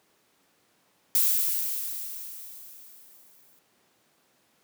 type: noise with exponential decay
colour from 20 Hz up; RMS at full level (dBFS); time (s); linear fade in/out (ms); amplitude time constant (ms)
violet; -21; 1.15-3.59; 1; 530
effects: pink hiss -66 dBFS RMS until 4.63 s + high-pass 200 Hz 12 dB/octave